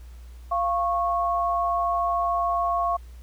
sine tone pair together, 693 / 1100 Hz, F5 / C#6, -14 / -14 cents, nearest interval minor sixth, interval 800 cents, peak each -24 dBFS, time 0.51-2.97 s, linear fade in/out 10 ms, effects added 60 Hz sine -40 dBFS peak until 3.22 s + pink hiss -58 dBFS RMS until 3.22 s

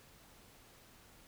silence, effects pink hiss -61 dBFS RMS until 1.27 s

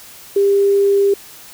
sine tone, 398.9 Hz, G4, 30 cents sharp, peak -10 dBFS, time 0.36-1.14 s, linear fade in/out 5 ms, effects white hiss -39 dBFS RMS until 1.53 s

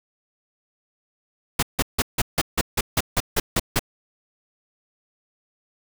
pink noise bursts, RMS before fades -20 dBFS, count 12, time 1.59-3.794 s, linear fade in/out 5 ms, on 37 ms, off 160 ms, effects none

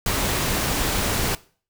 pink noise, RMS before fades -23 dBFS, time 0.06-1.35 s, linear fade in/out 2 ms, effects noise-tail reverb RT60 0.4 s tail -19 dB re dry

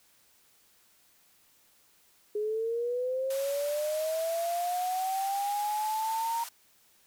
sine linear sweep, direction up, 415.3 to 932 Hz, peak -28 dBFS, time 2.35-6.44 s, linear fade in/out 5 ms
white band-pass noise, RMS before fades -43 dBFS, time 3.3-6.49 s, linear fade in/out 5 ms, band 630 to 15000 Hz, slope 48 dB/octave
effects white hiss -64 dBFS RMS until 7.06 s

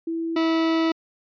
sine / 40% pulse tone pair in turn, 329.6 / 325.8 Hz, E4 / E4, 0 / -20 cents, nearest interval unison, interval 20 cents, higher first, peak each -24 / -18 dBFS, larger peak second, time 0.07-0.36 / 0.36-0.92 s, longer second, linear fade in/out 5 ms, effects resampled to 11025 Hz

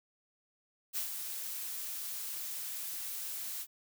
blue noise with ADSR envelope, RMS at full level -34 dBFS, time 0.93-3.67 s, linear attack 40 ms, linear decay 100 ms, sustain -6 dB, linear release 59 ms, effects none

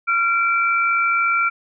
sine tone pair together, 1375.9 / 2330 Hz, F6 / D7, -26 / -14 cents, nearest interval major sixth, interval 912 cents, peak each -17 / -20 dBFS, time 0.07-1.5 s, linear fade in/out 20 ms, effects none

